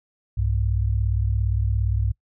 sine tone pair together, 63.6 / 100.96 Hz, C2 / G#2, -48 / -48 cents, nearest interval minor sixth, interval 800 cents, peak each -22 dBFS, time 0.37-2.12 s, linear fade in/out 10 ms, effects noise-tail reverb RT60 0.1 s tail -24 dB re dry

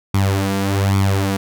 sawtooth tone with flanger, 98 Hz, G2, in tune, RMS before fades -17 dBFS, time 0.14-1.37 s, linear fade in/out 5 ms, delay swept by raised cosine 0.87 to 4.37 ms, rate 1.2 Hz, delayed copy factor +0.75, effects none

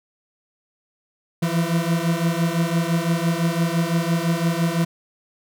40% pulse beating tone pair, 164.9 / 170.8 Hz, E3 / F3, +1 / -38 cents, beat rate 5.9 Hz, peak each -21 dBFS, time 1.42-4.85 s, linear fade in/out 10 ms, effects none

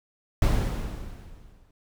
brown noise with exponential decay, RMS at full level -18 dBFS, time 0.42-1.71 s, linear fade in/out 2 ms, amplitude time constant 280 ms, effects none

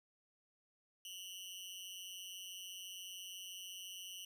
sawtooth tone with amplitude modulation, 2955 Hz, F#7, 3 cents flat, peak -40 dBFS, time 1.05-4.25 s, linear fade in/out 2 ms, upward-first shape sine, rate 186 Hz, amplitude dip 95%, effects none

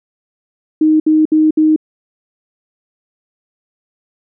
sine tone bursts, 311.1 Hz, D#4, in tune, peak -7 dBFS, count 4, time 0.81-1.762 s, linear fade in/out 5 ms, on 190 ms, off 64 ms, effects none

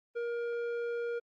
square tone with low-pass filter, 472.2 Hz, A#4, 22 cents sharp, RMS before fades -35 dBFS, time 0.15-1.2 s, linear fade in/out 20 ms, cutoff 1500 Hz, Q 0.8, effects Opus 32 kbps

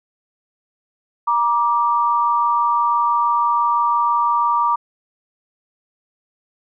sine tone pair together, 948.7 / 1174.7 Hz, A#5 / D6, +30 / 0 cents, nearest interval major third, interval 370 cents, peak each -17 dBFS, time 1.27-4.76 s, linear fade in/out 10 ms, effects none

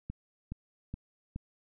click train, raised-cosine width 5 ms, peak -25 dBFS, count 4, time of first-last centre 0.1-1.361 s, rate 2.38 Hz, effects none

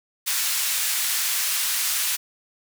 white band-pass noise, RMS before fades -24 dBFS, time 0.26-2.17 s, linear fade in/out 20 ms, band 1500 to 16000 Hz, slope 12 dB/octave, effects none

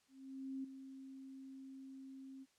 sine tone with ADSR envelope, 267.1 Hz, C4, 36 cents sharp, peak -40 dBFS, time 0.08-2.46 s, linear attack 560 ms, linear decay 8 ms, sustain -10 dB, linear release 39 ms, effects white hiss -75 dBFS RMS until 2.58 s + low-pass 8000 Hz 12 dB/octave

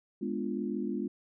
sine chord, G# diminished seventh, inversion none, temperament equal, 207.7 / 246.9 / 293.7 / 349.2 Hz, G#3 / B3 / D4 / F4, 0 / 0 / 0 / 0 cents, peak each -35 / -36 / -38 / -37 dBFS, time 0.21-1.08 s, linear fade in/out 10 ms, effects none

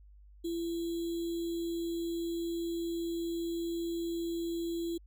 sine tone with sample-and-hold, 337.4 Hz, E4, 40 cents sharp, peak -32 dBFS, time 0.44-4.98 s, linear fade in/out 10 ms, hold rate 3675 Hz, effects added 50 Hz sine -53 dBFS peak until 5.06 s

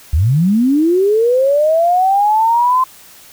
sine linear sweep, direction up, 65.41 to 1041 Hz, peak -9 dBFS, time 0.13-2.84 s, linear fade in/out 5 ms, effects white hiss -41 dBFS RMS until 3.32 s

